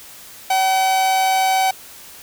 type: tone with amplitude modulation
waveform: 45% pulse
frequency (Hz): 761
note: F#5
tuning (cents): +48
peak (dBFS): -13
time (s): 0.5-1.71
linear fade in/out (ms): 5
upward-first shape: sine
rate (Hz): 204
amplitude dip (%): 30
effects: white hiss -40 dBFS RMS until 2.22 s